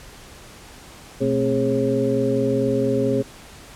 sine tone cluster, 122.7 / 221.3 / 265.7 / 412 / 542 Hz, B2 / A3 / C4 / G#4 / C#5, -11 / +10 / +27 / -14 / -39 cents, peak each -26 / -27 / -23 / -22 / -24 dBFS, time 1.2-3.23 s, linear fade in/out 20 ms, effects pink hiss -43 dBFS RMS until 3.75 s + low-pass 11000 Hz 12 dB/octave

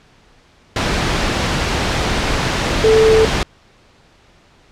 sine tone in noise, 440.7 Hz, A4, 3 cents sharp, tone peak -8 dBFS, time 2.84-3.25 s, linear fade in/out 2 ms, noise pink, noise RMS -17 dBFS, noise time 0.76-3.43 s, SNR +6 dB, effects pink hiss -50 dBFS RMS until 4.71 s + low-pass 5000 Hz 12 dB/octave

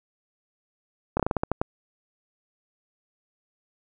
slowing click train, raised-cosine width 1 ms, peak -9 dBFS, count 9, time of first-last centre 1.17-1.615 s, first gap 26 ms, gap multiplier 1.21, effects none

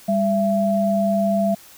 sine tone pair together, 199.34 / 671 Hz, G3 / E5, +29 / +31 cents, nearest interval octave + major sixth, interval 2102 cents, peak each -19 dBFS, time 0.08-1.55 s, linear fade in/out 10 ms, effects white hiss -46 dBFS RMS until 1.77 s

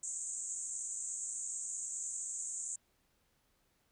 pink band-pass noise, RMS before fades -41 dBFS, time 0.03-2.76 s, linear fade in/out 5 ms, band 6700 to 8300 Hz, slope 96 dB/octave, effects pink hiss -75 dBFS RMS until 3.91 s

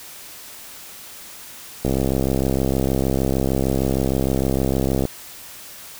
click train, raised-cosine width 2 ms, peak -7 dBFS, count 214, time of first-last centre 1.85-5.053 s, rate 66.5 Hz, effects white hiss -39 dBFS RMS until 5.99 s

